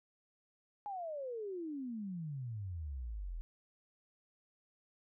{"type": "exponential sweep", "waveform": "sine", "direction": "down", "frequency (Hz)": [841, 38.89], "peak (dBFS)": -39, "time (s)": [0.86, 3.41], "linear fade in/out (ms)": 0, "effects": []}